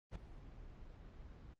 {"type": "noise with ADSR envelope", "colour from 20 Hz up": "brown", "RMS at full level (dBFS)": -39, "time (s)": [0.11, 1.54], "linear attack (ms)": 45, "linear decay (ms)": 6, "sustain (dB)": -15, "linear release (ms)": 6, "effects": ["low-pass 5000 Hz 12 dB/octave", "Opus 24 kbps"]}